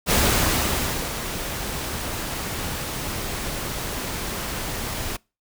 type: noise with ADSR envelope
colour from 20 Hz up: pink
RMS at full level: -18 dBFS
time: 0.06-5.17 s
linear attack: 51 ms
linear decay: 1000 ms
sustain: -11 dB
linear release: 12 ms
effects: noise-tail reverb RT60 0.3 s tail -26 dB re dry